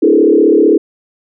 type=tone with frequency modulation; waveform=sine; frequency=373.5 Hz; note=F#4; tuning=16 cents sharp; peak=-5 dBFS; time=0.02-0.78 s; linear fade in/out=10 ms; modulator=35.6 Hz; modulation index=2.4; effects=none